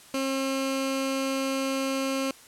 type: tone with notch filter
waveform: 15% pulse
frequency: 268.6 Hz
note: C4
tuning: 46 cents sharp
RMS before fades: -28 dBFS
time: 0.14-2.31 s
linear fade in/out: 2 ms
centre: 850 Hz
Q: 1.9
effects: white hiss -51 dBFS RMS until 2.47 s + low-pass 11000 Hz 12 dB/octave